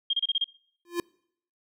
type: tone bursts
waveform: sine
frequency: 3221 Hz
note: G7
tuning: 46 cents sharp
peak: -22 dBFS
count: 6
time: 0.1-0.443 s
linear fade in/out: 5 ms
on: 33 ms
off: 29 ms
type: tone with exponential growth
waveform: square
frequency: 346.5 Hz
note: F4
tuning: 14 cents flat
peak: -23 dBFS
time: 0.85-1 s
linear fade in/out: 2 ms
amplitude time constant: 31 ms
effects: noise-tail reverb RT60 0.7 s tail -26 dB re dry